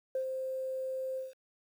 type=tone with ADSR envelope; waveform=sine; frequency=523.3 Hz; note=C5; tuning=in tune; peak=-28 dBFS; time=0.15-1.34 s; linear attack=3 ms; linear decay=92 ms; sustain=-5 dB; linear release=170 ms; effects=tanh soft clip ceiling -25 dBFS + 10-bit